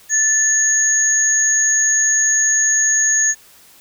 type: tone pair together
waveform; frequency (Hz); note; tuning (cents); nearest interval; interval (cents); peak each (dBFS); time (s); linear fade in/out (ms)
sine; 1760 / 6645; A6 / G#8; 0 / 0; octave + major seventh; 2300; -20 / -13; 0.09-3.35; 50
effects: white hiss -47 dBFS RMS until 3.8 s